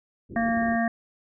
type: low-pass noise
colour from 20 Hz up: white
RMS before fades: -40 dBFS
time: 0.29-0.77 s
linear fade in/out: 20 ms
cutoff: 410 Hz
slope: 48 dB/octave
type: harmonic tone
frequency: 230.2 Hz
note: A#3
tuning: 22 cents flat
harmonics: 1 / 3 / 5 / 7 / 8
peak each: -24 / -26 / -37 / -34 / -31 dBFS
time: 0.36-0.88 s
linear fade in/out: 2 ms
effects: none